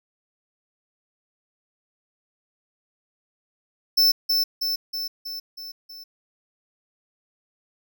square tone with echo, 5300 Hz, E8, 9 cents sharp, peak -15 dBFS, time 3.97-4.12 s, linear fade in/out 10 ms, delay 320 ms, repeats 6, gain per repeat -4 dB, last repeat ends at 6.04 s, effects none

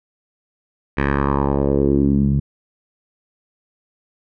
10% pulse tone with low-pass filter sweep, 69.8 Hz, C#2, 13 cents sharp, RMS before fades -17 dBFS, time 0.97-2.4 s, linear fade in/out 10 ms, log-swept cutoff 2100 to 150 Hz, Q 2.7, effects none

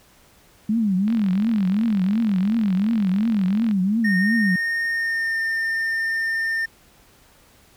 sine tone with vibrato, 206 Hz, G#3, 14 cents flat, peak -17 dBFS, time 0.69-4.56 s, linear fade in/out 5 ms, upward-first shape triangle, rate 2.8 Hz, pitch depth 240 cents each way
click train, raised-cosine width 0.3 ms, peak -21 dBFS, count 116, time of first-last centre 1.08-3.712 s, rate 43.7 Hz
triangle tone with pitch glide, 1839 to 1808.5 Hz, A#6 to A6, -24 to +47 cents, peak -19 dBFS, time 4.04-6.66 s, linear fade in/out 10 ms, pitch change -29 cents, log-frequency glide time 4.89-5.4 s
effects pink hiss -54 dBFS RMS until 7.76 s

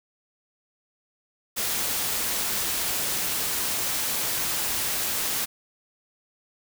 white noise, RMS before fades -27 dBFS, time 1.56-5.46 s, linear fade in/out 20 ms, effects none

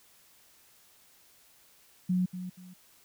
sine tone with echo, 182.2 Hz, F#3, 26 cents flat, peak -24 dBFS, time 2.09-2.26 s, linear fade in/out 10 ms, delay 240 ms, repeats 2, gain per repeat -11 dB, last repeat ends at 2.74 s, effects white hiss -61 dBFS RMS until 3.04 s

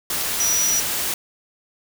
sine tone in noise, 5840 Hz, F#8, 24 cents flat, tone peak -18 dBFS, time 0.4-0.8 s, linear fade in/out 2 ms, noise white, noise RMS -24 dBFS, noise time 0.1-1.14 s, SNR +3 dB, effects none

